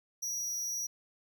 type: tone with amplitude modulation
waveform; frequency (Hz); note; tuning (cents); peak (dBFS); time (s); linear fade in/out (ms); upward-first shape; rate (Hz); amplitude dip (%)
45% pulse; 5790; F#8; -38; -31; 0.22-0.87; 10; sine; 272; 60
effects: none